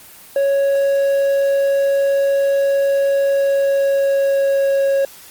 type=tone with pitch glide; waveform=triangle; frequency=554.4 to 549.3 Hz; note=C#5 to C#5; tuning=0 to -16 cents; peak=-11 dBFS; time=0.36-5.05 s; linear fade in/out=2 ms; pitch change=-16 cents; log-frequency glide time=3.2-4.93 s; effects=white hiss -41 dBFS RMS until 5.3 s + Opus 24 kbps